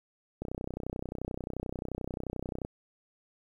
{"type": "click train", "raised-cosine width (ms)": 2, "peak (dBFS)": -22, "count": 71, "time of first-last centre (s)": [0.42, 2.649], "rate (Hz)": 31.4, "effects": ["10-bit"]}